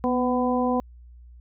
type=harmonic tone with a mistuned harmonic; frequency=250.8 Hz; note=B3; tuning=27 cents sharp; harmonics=1 / 2 / 3 / 4; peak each=-23 / -26 / -28 / -29 dBFS; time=0.04-0.8 s; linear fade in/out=0 ms; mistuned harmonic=1; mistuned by=-29 cents; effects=added 60 Hz sine -44 dBFS peak until 1.4 s